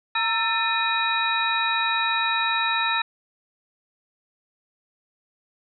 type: tone cluster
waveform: sine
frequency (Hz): 921 / 1331 / 1786 / 2473 / 3840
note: A#5 / E6 / A6 / D#7 / B7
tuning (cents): -21 / +16 / +25 / -11 / -49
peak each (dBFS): -27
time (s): 0.15-3.02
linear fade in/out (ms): 5
effects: none